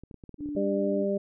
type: clicks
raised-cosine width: 3 ms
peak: -31 dBFS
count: 10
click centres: 0.036 / 0.112 / 0.143 / 0.238 / 0.293 / 0.343 / 0.407 / 0.459 / 0.489 / 0.552 s
type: tone with vibrato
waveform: sine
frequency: 293.7 Hz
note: D4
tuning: in tune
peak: -31 dBFS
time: 0.38-1.06 s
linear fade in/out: 50 ms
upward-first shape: triangle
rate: 17 Hz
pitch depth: 9 cents each way
type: harmonic tone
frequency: 198.7 Hz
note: G3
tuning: 24 cents sharp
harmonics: 1 / 2 / 3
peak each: -29 / -29 / -29 dBFS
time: 0.56-1.18 s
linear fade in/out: 10 ms
effects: none